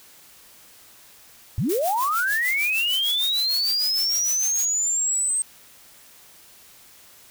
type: linear sweep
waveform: sine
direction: up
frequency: 84.9 to 8372 Hz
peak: -20 dBFS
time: 1.58-5.42 s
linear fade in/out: 0 ms
type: noise with tremolo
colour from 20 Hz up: blue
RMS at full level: -29 dBFS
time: 1.69-4.65 s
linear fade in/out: 2 ms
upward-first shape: triangle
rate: 6.6 Hz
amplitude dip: 90%
effects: white hiss -50 dBFS RMS until 7.3 s